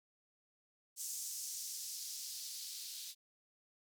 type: noise with band-pass filter sweep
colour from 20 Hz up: violet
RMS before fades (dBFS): -45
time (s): 0.96-3.15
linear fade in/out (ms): 50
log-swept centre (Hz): 6700 to 4000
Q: 2
effects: none